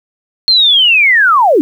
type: linear sweep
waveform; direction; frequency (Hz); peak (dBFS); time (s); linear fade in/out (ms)
sine; down; 4252 to 263.6; -5; 0.48-1.61; 0
effects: 7-bit